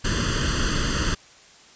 pink noise with comb filter, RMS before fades -23 dBFS, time 0.04-1.15 s, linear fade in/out 10 ms, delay 0.65 ms, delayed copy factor +0.9, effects white hiss -50 dBFS RMS until 1.75 s + resampled to 16000 Hz

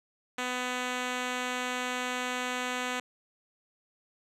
5% pulse tone, 250 Hz, B3, 21 cents sharp, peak -19 dBFS, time 0.38-3 s, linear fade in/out 5 ms, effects low-pass 8000 Hz 12 dB/octave

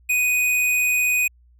square tone, 2489 Hz, D#7, in tune, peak -18 dBFS, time 0.09-1.28 s, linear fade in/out 10 ms, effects added 60 Hz sine -51 dBFS peak until 1.59 s

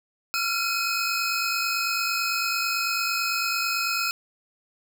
square tone cluster, 1358 / 1407 / 2519 / 4353 / 5160 Hz, F6 / F6 / D#7 / C#8 / E8, -49 / +12 / +21 / -32 / -38 cents, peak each -31 / -34 / -28 / -34 / -32 dBFS, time 0.34-4.11 s, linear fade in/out 0 ms, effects 10-bit

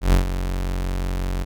40% pulse tone with ADSR envelope, 45.61 Hz, F#1, 24 cents flat, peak -10 dBFS, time 0.01-1.45 s, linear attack 120 ms, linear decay 110 ms, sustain -11 dB, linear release 25 ms, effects none

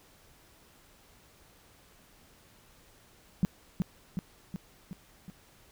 sine tone with echo, 182.8 Hz, F#3, 21 cents flat, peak -20 dBFS, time 3.43-3.45 s, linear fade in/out 0 ms, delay 370 ms, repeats 5, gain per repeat -4 dB, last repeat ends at 5.3 s, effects pink hiss -60 dBFS RMS until 5.71 s

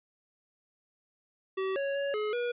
square tone with pitch steps, 382.2 / 555 / 560 / 424.2 / 482.3 Hz, G4 / C#5 / C#5 / G#4 / B4, -44 / +2 / +18 / +37 / -41 cents, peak -30 dBFS, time 1.57-2.52 s, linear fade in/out 10 ms, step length 190 ms, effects resampled to 8000 Hz

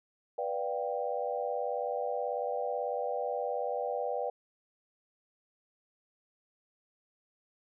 sine chord, G dominant seventh, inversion first, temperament just, 490 / 588 / 705.6 / 784 Hz, B4 / D5 / F5 / G5, -14 / +2 / +18 / 0 cents, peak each -35 / -36 / -38 / -37 dBFS, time 0.38-4.3 s, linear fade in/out 5 ms, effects none

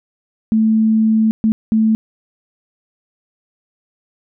sine tone bursts at uneven times, 220 Hz, A3, in tune, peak -10 dBFS, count 3, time 0.52-1.31 / 1.44-1.52 / 1.72-1.95 s, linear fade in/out 0 ms, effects none

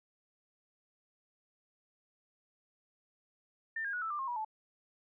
sine tone with pitch steps, 1801 / 1623.2 / 1462.9 / 1318.4 / 1188.2 / 1070.9 / 965.1 / 869.8 Hz, A6 / G#6 / F#6 / E6 / D6 / C6 / B5 / A5, +40 / -40 / -20 / 0 / +20 / +40 / -40 / -20 cents, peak -34 dBFS, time 3.76-4.448 s, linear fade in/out 5 ms, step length 86 ms, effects none

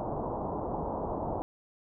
white low-pass noise, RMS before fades -34 dBFS, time 0-1.42 s, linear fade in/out 0 ms, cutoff 960 Hz, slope 48 dB/octave, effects none

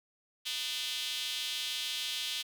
square tone with high-pass filter, 136.8 Hz, C#3, 23 cents flat, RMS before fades -36 dBFS, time 0.45-2.43 s, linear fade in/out 20 ms, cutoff 3300 Hz, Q 3.3, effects none

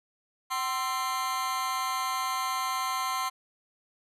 40% pulse tone with amplitude modulation, 1046.5 Hz, C6, in tune, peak -23 dBFS, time 0.5-3.3 s, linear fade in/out 20 ms, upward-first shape sine, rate 284 Hz, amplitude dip 95%, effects resampled to 32000 Hz

